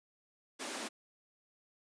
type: high-pass noise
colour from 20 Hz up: pink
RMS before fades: -41 dBFS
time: 0.59-0.89 s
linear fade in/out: 20 ms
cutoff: 210 Hz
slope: 96 dB/octave
effects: resampled to 22050 Hz